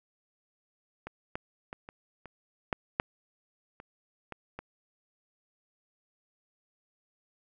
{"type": "clicks", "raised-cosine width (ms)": 0.5, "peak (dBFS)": [-24, -19, -24, -29, -30, -13, -10, -30, -24, -24], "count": 10, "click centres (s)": [1.07, 1.355, 1.729, 1.889, 2.257, 2.728, 2.999, 3.801, 4.323, 4.59], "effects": []}